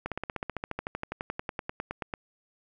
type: slowing click train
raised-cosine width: 0.5 ms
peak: -17 dBFS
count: 26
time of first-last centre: 0.06-2.138 s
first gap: 57 ms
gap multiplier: 1.03
effects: none